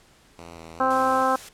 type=tone with vibrato; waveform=5% pulse; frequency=83.2 Hz; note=E2; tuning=17 cents sharp; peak=-29 dBFS; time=0.38-1.23 s; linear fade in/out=10 ms; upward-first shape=square; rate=2.6 Hz; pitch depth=26 cents each way
type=harmonic tone; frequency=261.6 Hz; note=C4; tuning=in tune; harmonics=1 / 2 / 3 / 4 / 5 / 6; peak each=-29 / -25 / -24 / -24 / -25 / -33 dBFS; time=0.8-1.36 s; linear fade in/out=5 ms
type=noise; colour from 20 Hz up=white; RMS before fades=-41 dBFS; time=0.9-1.49 s; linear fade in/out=5 ms
effects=pink hiss -56 dBFS RMS until 1.53 s + low-pass 10000 Hz 12 dB/octave